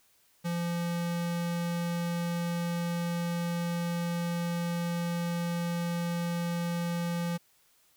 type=tone; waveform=square; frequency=171.6 Hz; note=F3; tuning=30 cents flat; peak=-30 dBFS; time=0.44-7.38 s; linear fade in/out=20 ms; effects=white hiss -66 dBFS RMS until 7.96 s